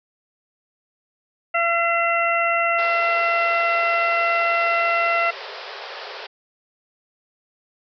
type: harmonic tone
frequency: 679 Hz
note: F5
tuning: 49 cents flat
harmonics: 1 / 2 / 3 / 4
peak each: -22 / -22 / -23 / -25 dBFS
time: 1.54-5.31 s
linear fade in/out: 10 ms
type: band-pass noise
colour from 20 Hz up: pink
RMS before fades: -35 dBFS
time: 2.78-6.27 s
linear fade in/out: 10 ms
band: 400 to 5200 Hz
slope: 96 dB/octave
effects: none